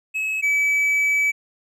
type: tone pair in turn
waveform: triangle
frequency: 2574 / 2293 Hz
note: E7 / D7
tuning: -42 / -42 cents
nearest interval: major second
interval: 200 cents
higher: first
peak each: -20 / -15 dBFS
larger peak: second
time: 0.14-0.42 / 0.42-1.32 s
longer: second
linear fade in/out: 20 ms
effects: none